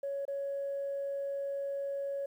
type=tone with dropouts; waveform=sine; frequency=557 Hz; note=C#5; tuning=8 cents sharp; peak=-32 dBFS; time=0.03-2.26 s; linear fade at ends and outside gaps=5 ms; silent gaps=0.253-0.279 s; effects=tanh soft clip ceiling -29 dBFS + 11-bit